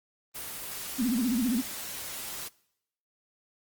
white noise, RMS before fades -38 dBFS, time 0.34-2.49 s, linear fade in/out 20 ms
sine tone with vibrato, 240.6 Hz, B3, 45 cents flat, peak -24 dBFS, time 0.98-1.62 s, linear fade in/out 20 ms, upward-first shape sine, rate 15 Hz, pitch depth 180 cents each way
effects noise-tail reverb RT60 0.8 s tail -23 dB re dry + Opus 24 kbps

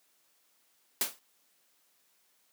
white noise with exponential decay, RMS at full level -25 dBFS, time 1.01-1.19 s, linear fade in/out 2 ms, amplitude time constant 37 ms, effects white hiss -70 dBFS RMS until 2.52 s + high-pass 200 Hz 12 dB/octave

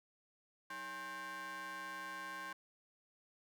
40% pulse ring-modulated tone, 250.7 Hz, B3, 26 cents sharp, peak -40 dBFS, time 0.7-2.53 s, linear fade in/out 5 ms, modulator 1320 Hz, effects none

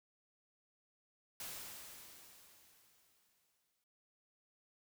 white noise with exponential decay, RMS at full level -45 dBFS, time 1.4-3.84 s, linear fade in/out 2 ms, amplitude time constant 530 ms, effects noise-tail reverb RT60 0.5 s tail -23 dB re dry

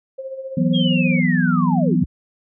sine tone with tremolo, 531 Hz, C5, 25 cents sharp, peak -25 dBFS, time 0.18-1.2 s, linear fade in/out 10 ms, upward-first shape sine, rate 15 Hz, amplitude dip 60%
sine chord, E suspended second, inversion none, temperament just, 164.81 / 185.42 / 247.2 Hz, E3 / F#3 / B3, 0 / +4 / +2 cents, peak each -19 dBFS, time 0.57-2.04 s, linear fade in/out 5 ms
sine linear sweep, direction down, 3322 to 31.92 Hz, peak -22 dBFS, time 0.73-2.06 s, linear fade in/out 20 ms
effects none

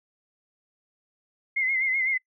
sine tone with vibrato, 2093 Hz, C7, in tune, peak -22 dBFS, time 1.56-2.18 s, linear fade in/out 10 ms, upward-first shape sine, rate 7.9 Hz, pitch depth 60 cents each way, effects noise-tail reverb RT60 0.1 s tail -24 dB re dry

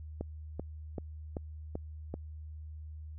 click train, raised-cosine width 2 ms, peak -23 dBFS, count 6, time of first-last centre 0.21-2.141 s, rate 2.59 Hz, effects added 77 Hz sine -42 dBFS peak until 3.18 s

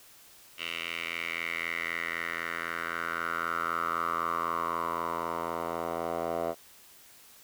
10% pulse tone with band-pass filter sweep, 83.9 Hz, E2, 31 cents sharp, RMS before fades -33 dBFS, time 0.57-6.55 s, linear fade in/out 50 ms, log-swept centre 2700 to 700 Hz, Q 5.2, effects white hiss -55 dBFS RMS until 7.43 s

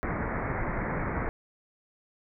pink low-pass noise, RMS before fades -31 dBFS, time 0.03-1.29 s, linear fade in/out 0 ms, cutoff 2200 Hz, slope 96 dB/octave, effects none

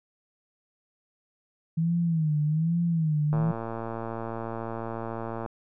sine tone with vibrato, 160 Hz, D#3, 49 cents sharp, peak -22 dBFS, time 1.77-3.52 s, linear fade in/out 10 ms, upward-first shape sine, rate 1.2 Hz, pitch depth 120 cents each way
click train, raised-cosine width 1 ms, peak -20 dBFS, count 244, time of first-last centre 3.33-5.462 s, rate 114 Hz
effects none

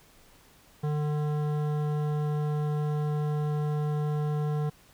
sine tone with hard clipping, 149.6 Hz, D3, 32 cents sharp, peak -28 dBFS, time 0.83-4.7 s, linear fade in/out 10 ms, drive 14 dB, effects pink hiss -58 dBFS RMS until 4.93 s

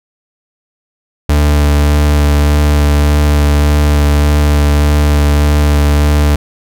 40% pulse tone with vibrato, 73.4 Hz, D2, in tune, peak -6 dBFS, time 1.29-6.36 s, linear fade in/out 5 ms, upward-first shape sine, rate 1.7 Hz, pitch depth 12 cents each way, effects none

